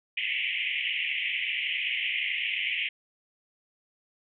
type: band-pass noise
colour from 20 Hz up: pink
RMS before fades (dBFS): -30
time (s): 0.17-2.89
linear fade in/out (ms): 5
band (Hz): 2000 to 3100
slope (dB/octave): 96
effects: none